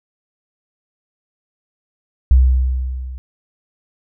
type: tone with level ramp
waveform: sine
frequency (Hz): 64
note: C2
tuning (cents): -38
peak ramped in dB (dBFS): -5 to -27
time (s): 2.31-3.18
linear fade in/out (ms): 0
effects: none